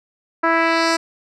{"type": "tone with low-pass filter sweep", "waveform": "10% pulse", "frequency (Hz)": 329.6, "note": "E4", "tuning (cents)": 0, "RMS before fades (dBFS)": -17, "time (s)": [0.43, 0.97], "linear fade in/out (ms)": 10, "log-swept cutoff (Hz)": [1400, 7300], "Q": 1.6, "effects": []}